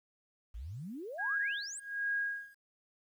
sine exponential sweep, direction up, 48.32 to 9000 Hz, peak -40 dBFS, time 0.54-1.8 s, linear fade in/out 10 ms
sine tone with tremolo, 1637 Hz, G#6, 25 cents flat, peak -30 dBFS, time 1.18-2.55 s, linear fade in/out 20 ms, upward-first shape sine, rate 1.3 Hz, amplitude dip 95%
effects 11-bit

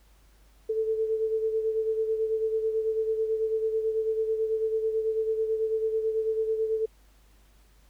sine beating tone pair, 440 / 449.1 Hz, A4 / A4, 0 / +35 cents, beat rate 9.1 Hz, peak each -25 / -33 dBFS, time 0.69-6.86 s, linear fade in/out 10 ms, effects added 50 Hz sine -56 dBFS peak until 7.89 s + pink hiss -64 dBFS RMS until 7.89 s

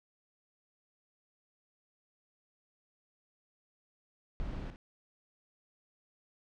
brown noise with echo, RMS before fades -38 dBFS, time 4.4-4.7 s, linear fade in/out 0 ms, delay 59 ms, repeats 1, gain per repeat -8 dB, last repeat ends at 4.759 s, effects low-pass 4000 Hz 12 dB/octave

